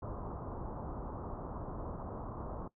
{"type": "low-pass noise", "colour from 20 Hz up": "pink", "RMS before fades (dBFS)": -42, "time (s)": [0.02, 2.68], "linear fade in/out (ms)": 5, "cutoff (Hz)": 1200, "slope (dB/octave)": 48, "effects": ["noise-tail reverb RT60 0.1 s tail -17 dB re dry"]}